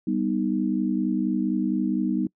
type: chord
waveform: sine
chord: G augmented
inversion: none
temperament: equal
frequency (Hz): 196 / 246.9 / 311.1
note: G3 / B3 / D#4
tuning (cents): 0 / 0 / 0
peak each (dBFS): -26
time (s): 0.07-2.27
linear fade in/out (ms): 5
effects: noise-tail reverb RT60 0.1 s tail -25 dB re dry

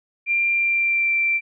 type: tone with pitch glide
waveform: sine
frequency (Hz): 2380 to 2350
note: D7 to D7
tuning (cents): +22 to +1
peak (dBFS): -17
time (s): 0.26-1.41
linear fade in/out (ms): 50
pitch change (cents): -21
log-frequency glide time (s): 0.51-1.13
effects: none

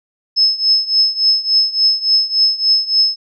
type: tone with tremolo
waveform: sine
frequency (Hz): 5200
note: E8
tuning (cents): -24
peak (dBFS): -7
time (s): 0.36-3.16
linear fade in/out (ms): 20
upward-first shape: triangle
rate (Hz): 3.5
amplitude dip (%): 90
effects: none

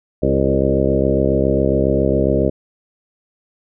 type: harmonic tone with a mistuned harmonic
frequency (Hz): 67.3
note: C2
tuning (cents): +49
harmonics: 1 / 2 / 3 / 4 / 5 / 6 / 7 / 8 / 9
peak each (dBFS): -22 / -22 / -22 / -22 / -22 / -22 / -22 / -22 / -22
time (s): 0.22-2.5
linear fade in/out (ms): 10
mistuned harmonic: 6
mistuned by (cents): -21
effects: none

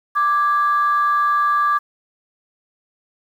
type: tone pair together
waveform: sine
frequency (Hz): 1174.7 / 1656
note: D6 / G#6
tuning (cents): 0 / -5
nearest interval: tritone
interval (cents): 595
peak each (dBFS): -14 / -22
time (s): 0.15-1.79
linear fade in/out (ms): 20
effects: tanh soft clip ceiling -8 dBFS + 8-bit

